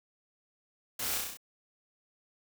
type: noise with echo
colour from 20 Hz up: white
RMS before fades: -36 dBFS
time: 0.99-1.18 s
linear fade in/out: 5 ms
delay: 32 ms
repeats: 6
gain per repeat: -2 dB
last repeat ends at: 1.372 s
effects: none